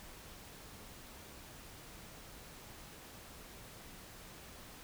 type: silence
effects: pink hiss -53 dBFS RMS until 4.83 s